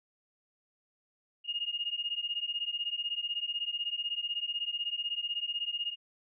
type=beating tone pair; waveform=sine; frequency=2841 / 2857 Hz; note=F7 / F7; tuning=+29 / +39 cents; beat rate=16 Hz; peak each=-35 / -35 dBFS; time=1.44-5.96 s; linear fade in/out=50 ms; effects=none